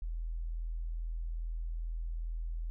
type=tone; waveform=sine; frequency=41.2 Hz; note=E1; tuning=in tune; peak=-34 dBFS; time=0.02-2.7 s; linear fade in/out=0 ms; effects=none